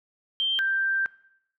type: tone pair in turn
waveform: sine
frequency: 3152 / 1572.4 Hz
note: G7 / G6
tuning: +9 / +5 cents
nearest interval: octave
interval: 1204 cents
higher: first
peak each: -22 dBFS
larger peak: neither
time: 0.4-0.59 / 0.59-1.06 s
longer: second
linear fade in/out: 0 ms
effects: noise-tail reverb RT60 0.8 s tail -20 dB re dry